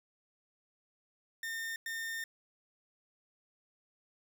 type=tone bursts at uneven times; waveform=40% pulse; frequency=1817 Hz; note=A#6; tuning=45 cents flat; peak=-36 dBFS; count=2; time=1.43-1.76 / 1.86-2.24 s; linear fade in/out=2 ms; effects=none